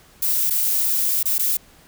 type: noise with dropouts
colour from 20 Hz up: violet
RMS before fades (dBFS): -20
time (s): 0.22-1.57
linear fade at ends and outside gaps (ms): 5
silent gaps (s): 0.5-0.505 / 1.23-1.255 / 1.382-1.392
effects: pink hiss -51 dBFS RMS until 1.87 s